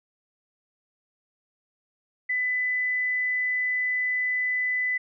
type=tone; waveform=sine; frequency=2000 Hz; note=B6; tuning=21 cents sharp; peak=-23 dBFS; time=2.29-4.98 s; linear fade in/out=10 ms; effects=none